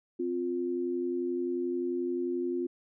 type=tone pair together; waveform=sine; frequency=260.5 / 351.9 Hz; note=C4 / F4; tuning=-7 / +13 cents; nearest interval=perfect fourth; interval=520 cents; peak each=-34 / -30 dBFS; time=0.19-2.67 s; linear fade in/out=10 ms; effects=none